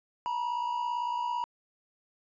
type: tone pair together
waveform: triangle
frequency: 909.1 / 967 Hz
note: A#5 / B5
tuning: -44 / -37 cents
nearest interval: minor second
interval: 107 cents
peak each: -35 / -28 dBFS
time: 0.26-1.44 s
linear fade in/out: 0 ms
effects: resampled to 16000 Hz